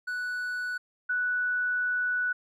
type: tone pair in turn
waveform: triangle / sine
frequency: 1480 / 1480 Hz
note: F#6 / F#6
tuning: 0 / 0 cents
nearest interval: unison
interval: 0 cents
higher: neither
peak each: -28 / -25 dBFS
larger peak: second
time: 0.07-0.78 / 1.09-2.33 s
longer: second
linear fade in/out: 10 ms
effects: none